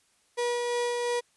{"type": "tone with tremolo", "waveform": "35% pulse", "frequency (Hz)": 482.1, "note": "B4", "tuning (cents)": -42, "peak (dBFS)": -24, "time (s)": [0.37, 1.21], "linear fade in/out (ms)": 20, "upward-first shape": "sine", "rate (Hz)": 2.9, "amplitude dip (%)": 25, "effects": ["white hiss -67 dBFS RMS until 1.36 s", "resampled to 24000 Hz"]}